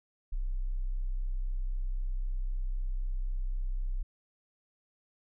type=tone; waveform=sine; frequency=31.93 Hz; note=C1; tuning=41 cents flat; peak=-29 dBFS; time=0.32-4.03 s; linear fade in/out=10 ms; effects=none